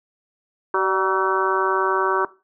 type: harmonic tone with a mistuned harmonic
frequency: 190 Hz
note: F#3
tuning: 46 cents sharp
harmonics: 2 / 3 / 4 / 5 / 6 / 7 / 8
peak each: -22 / -30 / -33 / -22 / -23 / -27 / -27 dBFS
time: 0.74-2.25 s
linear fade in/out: 2 ms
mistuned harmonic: 3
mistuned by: +50 cents
effects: noise-tail reverb RT60 0.3 s tail -18 dB re dry